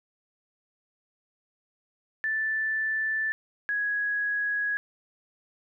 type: tone pair in turn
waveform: sine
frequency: 1760 / 1666.1 Hz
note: A6 / G#6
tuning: 0 / +5 cents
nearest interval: minor second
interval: 95 cents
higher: first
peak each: -25 dBFS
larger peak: neither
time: 2.24-3.32 / 3.69-4.77 s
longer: neither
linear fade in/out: 0 ms
effects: none